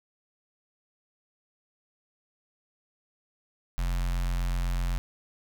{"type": "tone with notch filter", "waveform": "square", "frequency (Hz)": 43.98, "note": "F1", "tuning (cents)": 13, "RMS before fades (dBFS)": -28, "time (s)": [3.78, 4.98], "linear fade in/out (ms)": 0, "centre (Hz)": 380, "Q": 0.59, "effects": []}